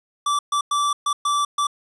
square tone bursts at uneven times, 1163 Hz, D6, 17 cents flat, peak -19 dBFS, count 6, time 0.26-0.39 / 0.52-0.61 / 0.71-0.93 / 1.06-1.13 / 1.25-1.45 / 1.58-1.67 s, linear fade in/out 5 ms, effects resampled to 24000 Hz + 9-bit

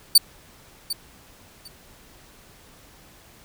sawtooth tone with echo, 4565 Hz, D8, 50 cents flat, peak -6 dBFS, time 0.15-0.18 s, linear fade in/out 5 ms, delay 750 ms, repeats 2, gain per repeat -15 dB, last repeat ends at 1.68 s, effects pink hiss -51 dBFS RMS until 3.44 s

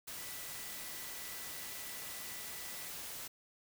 sine tone in noise, 1975.5 Hz, B6, in tune, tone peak -55 dBFS, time 0.17-2.89 s, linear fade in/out 10 ms, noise white, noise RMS -45 dBFS, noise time 0.07-3.28 s, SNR -13 dB, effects none

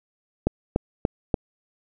click train, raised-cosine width 2 ms, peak -6 dBFS, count 4, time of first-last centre 0.47-1.342 s, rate 3.44 Hz, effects none

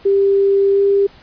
sine tone with pitch glide, 395.2 to 398.2 Hz, G4 to G4, +14 to +27 cents, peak -10 dBFS, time 0.05-1.07 s, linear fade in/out 10 ms, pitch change +13 cents, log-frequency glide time 0.72-0.8 s, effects pink hiss -45 dBFS RMS until 1.22 s + resampled to 11025 Hz

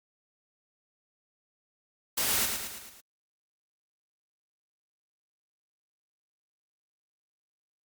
white noise with echo, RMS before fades -28 dBFS, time 2.17-2.46 s, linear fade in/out 10 ms, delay 110 ms, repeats 5, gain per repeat -5 dB, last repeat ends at 3.01 s, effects Opus 48 kbps

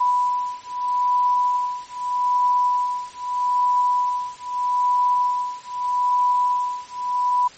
sine beating tone pair, 987.8 / 988.6 Hz, B5 / B5, 0 / +1 cents, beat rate 0.8 Hz, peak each -21 dBFS, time 0-7.48 s, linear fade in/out 10 ms, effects white hiss -44 dBFS RMS until 7.57 s + MP3 32 kbps

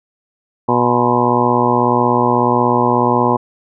harmonic tone with a mistuned harmonic, 121.7 Hz, B2, 25 cents flat, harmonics 1 / 2 / 3 / 4 / 5 / 6 / 7 / 8 / 9, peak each -22 / -18 / -19 / -20 / -23 / -24 / -18 / -18 / -20 dBFS, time 0.68-3.37 s, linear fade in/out 10 ms, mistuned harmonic 9, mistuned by -73 cents, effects none

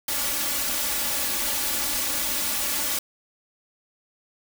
white noise with comb filter, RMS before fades -26 dBFS, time 0.08-2.99 s, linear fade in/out 5 ms, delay 3.5 ms, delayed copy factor +0.9, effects none

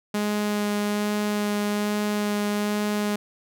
sawtooth tone with vibrato, 207.7 Hz, G#3, in tune, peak -19 dBFS, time 0.14-3.16 s, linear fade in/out 5 ms, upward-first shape sine, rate 1.2 Hz, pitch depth 9 cents each way, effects none

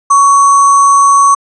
sine tone with sample-and-hold, 1117 Hz, C#6, 13 cents sharp, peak -3 dBFS, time 0.1-1.35 s, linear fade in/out 10 ms, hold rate 7350 Hz, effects resampled to 22050 Hz

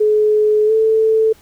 sine tone with pitch glide, 425.6 to 441.1 Hz, G#4 to A4, +42 to +4 cents, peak -10 dBFS, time 0-1.33 s, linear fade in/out 10 ms, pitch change +62 cents, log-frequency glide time 0.66-0.72 s, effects pink hiss -49 dBFS RMS until 1.41 s

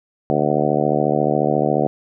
harmonic tone, 74.2 Hz, D2, 18 cents sharp, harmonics 2 / 3 / 4 / 5 / 6 / 7 / 8 / 9 / 10, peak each -24 / -24 / -24 / -24 / -24 / -24 / -24 / -24 / -24 dBFS, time 0.3-1.87 s, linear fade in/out 0 ms, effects none

